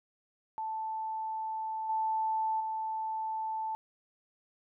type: tone with level steps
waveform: sine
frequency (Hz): 880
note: A5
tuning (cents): 0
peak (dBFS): -33 / -28 / -32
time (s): 0.58-3.75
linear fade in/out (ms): 0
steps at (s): 1.89 / 2.6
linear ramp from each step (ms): 5
effects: none